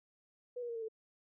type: tone with pitch steps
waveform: sine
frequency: 491.8 / 478.6 / 465.8 / 453.3 / 441.2 Hz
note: B4 / A#4 / A#4 / A#4 / A4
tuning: -7 / +46 / -1 / -48 / +5 cents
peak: -38 dBFS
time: 0.56-0.885 s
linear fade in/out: 10 ms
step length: 65 ms
effects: none